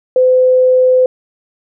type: tone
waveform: sine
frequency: 510 Hz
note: C5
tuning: 44 cents flat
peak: -6 dBFS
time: 0.16-1.06 s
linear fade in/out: 2 ms
effects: none